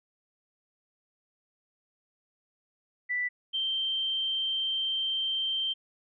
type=tone pair in turn; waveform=sine; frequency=1975.5 / 3136 Hz; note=B6 / G7; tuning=0 / 0 cents; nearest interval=minor sixth; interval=800 cents; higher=second; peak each=-27 dBFS; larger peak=neither; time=3.09-3.29 / 3.53-5.74 s; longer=second; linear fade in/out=20 ms; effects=none